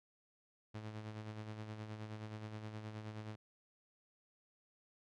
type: tone with tremolo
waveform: sawtooth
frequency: 107.8 Hz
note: A2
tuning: 35 cents flat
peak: -39 dBFS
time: 0.74-3.36 s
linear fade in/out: 10 ms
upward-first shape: sine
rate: 9.5 Hz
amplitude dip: 50%
effects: low-pass 5000 Hz 12 dB/octave